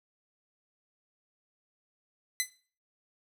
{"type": "tone with exponential decay", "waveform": "10% pulse", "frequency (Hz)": 2018, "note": "B6", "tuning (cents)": 37, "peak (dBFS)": -14, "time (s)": [2.4, 2.5], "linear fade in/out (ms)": 0, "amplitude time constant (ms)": 21, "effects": ["noise-tail reverb RT60 0.4 s tail -18 dB re dry"]}